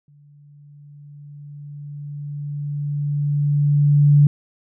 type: tone with exponential growth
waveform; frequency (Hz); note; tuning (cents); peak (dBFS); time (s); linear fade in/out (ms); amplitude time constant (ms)
sine; 145.2; D3; -19; -8; 0.08-4.27; 2; 910
effects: none